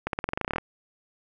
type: accelerating click train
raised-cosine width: 0.5 ms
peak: -12 dBFS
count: 14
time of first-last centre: 0.07-0.583 s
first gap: 62 ms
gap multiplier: 0.92
effects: none